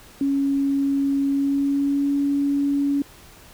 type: tone with pitch glide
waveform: sine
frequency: 277.2 to 282.2 Hz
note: C#4 to C#4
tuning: 0 to +31 cents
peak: -18 dBFS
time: 0.21-3.02 s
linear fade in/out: 2 ms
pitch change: +31 cents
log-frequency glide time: 1.27-2.1 s
effects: pink hiss -47 dBFS RMS until 3.53 s